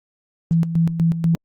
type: tone with tremolo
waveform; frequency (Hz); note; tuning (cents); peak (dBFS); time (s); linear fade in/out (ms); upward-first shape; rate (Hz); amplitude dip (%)
sine; 165.8; E3; +10; -13; 0.51-1.35; 0; square; 4.1; 65
effects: Opus 32 kbps